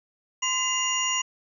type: tone cluster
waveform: sine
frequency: 1032 / 2029 / 2816 / 5760 / 6750 Hz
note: C6 / B6 / F7 / F#8 / G#8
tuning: -24 / +46 / +14 / -47 / +27 cents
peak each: -30 / -33 / -27 / -32 / -29 dBFS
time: 0.42-1.22 s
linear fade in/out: 10 ms
effects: none